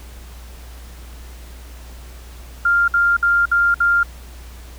sine tone bursts, 1396.9 Hz, F6, in tune, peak -12 dBFS, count 5, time 2.65-4.032 s, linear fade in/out 5 ms, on 230 ms, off 58 ms, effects added 60 Hz sine -35 dBFS peak until 4.78 s + pink hiss -44 dBFS RMS until 4.78 s

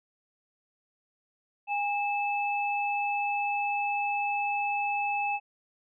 sine tone pair together, 815.9 / 2616 Hz, G#5 / E7, -31 / -14 cents, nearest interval octave + minor sixth, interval 2017 cents, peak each -28 / -31 dBFS, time 1.67-5.4 s, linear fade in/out 50 ms, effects none

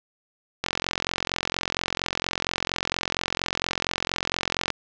click train, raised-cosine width 0.2 ms, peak -6 dBFS, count 181, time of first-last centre 0.64-4.703 s, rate 44.3 Hz, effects low-pass 6000 Hz 12 dB/octave

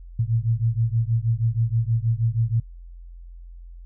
sine beating tone pair, 111.6 / 117.9 Hz, A2 / A#2, +25 / +20 cents, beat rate 6.3 Hz, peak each -22 / -23 dBFS, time 0.19-2.6 s, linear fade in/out 5 ms, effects noise-tail reverb RT60 0.1 s tail -22 dB re dry + added 43 Hz sine -38 dBFS peak until 3.85 s

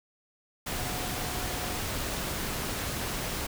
sine tone in noise, 726 Hz, F#5, 33 cents flat, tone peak -42 dBFS, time 0.75-1.8 s, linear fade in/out 10 ms, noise pink, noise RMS -33 dBFS, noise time 0.66-3.47 s, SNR -12 dB, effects none

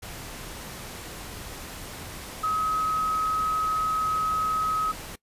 sine tone in noise, 1273 Hz, D#6, 39 cents sharp, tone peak -23 dBFS, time 2.43-4.92 s, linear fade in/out 10 ms, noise pink, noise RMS -39 dBFS, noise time 0.02-5.16 s, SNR +13 dB, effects noise-tail reverb RT60 0.1 s tail -21 dB re dry + resampled to 32000 Hz

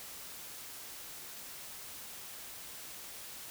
silence, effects white hiss -47 dBFS RMS until 3.5 s

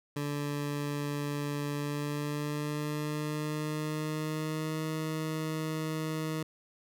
20% pulse tone with pitch glide, 145.1 to 157.32 Hz, D3 to D#3, -21 to +19 cents, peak -27 dBFS, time 0.16-6.43 s, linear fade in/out 5 ms, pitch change +140 cents, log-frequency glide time 1.74-4.83 s, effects none

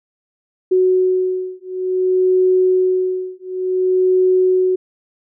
sine beating tone pair, 370 / 370.56 Hz, F#4 / F#4, 0 / +3 cents, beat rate 0.56 Hz, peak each -16 dBFS, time 0.71-4.76 s, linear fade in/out 10 ms, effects none

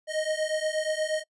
square beating tone pair, 618 / 626.4 Hz, D#5 / D#5, -12 / +11 cents, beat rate 8.4 Hz, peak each -30 / -30 dBFS, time 0.07-1.24 s, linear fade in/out 50 ms, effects noise-tail reverb RT60 0.1 s tail -25 dB re dry + resampled to 24000 Hz

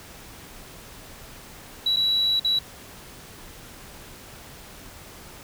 sine tone with dropouts, 3916 Hz, B7, 15 cents flat, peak -18 dBFS, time 1.86-2.59 s, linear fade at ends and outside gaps 5 ms, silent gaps 1.962-1.968 / 2.397-2.446 s, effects tanh soft clip ceiling -15 dBFS + pink hiss -44 dBFS RMS until 5.43 s

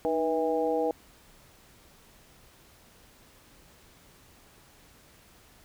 harmonic tone with a mistuned harmonic, 162.1 Hz, E3, 29 cents flat, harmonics 2 / 3 / 4 / 5, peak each -32 / -27 / -32 / -32 dBFS, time 0.05-0.91 s, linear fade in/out 0 ms, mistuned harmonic 2, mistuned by -83 cents, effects pink hiss -57 dBFS RMS until 5.64 s

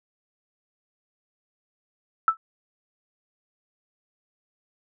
sine tone with exponential decay, 1318.5 Hz, E6, in tune, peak -11 dBFS, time 2.28-2.37 s, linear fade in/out 1 ms, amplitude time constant 18 ms, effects none

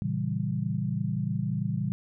sine chord, A# diminished seventh, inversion none, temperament equal with one note detuned, 115.4 / 138.59 / 164.81 / 196 Hz, A#2 / C#3 / E3 / G3, -17 / 0 / 0 / 0 cents, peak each -32 dBFS, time 0.02-1.92 s, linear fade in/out 0 ms, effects none

